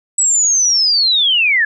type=linear sweep; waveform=sine; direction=down; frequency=7902 to 1675 Hz; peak=-10 dBFS; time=0.18-1.65 s; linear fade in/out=5 ms; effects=none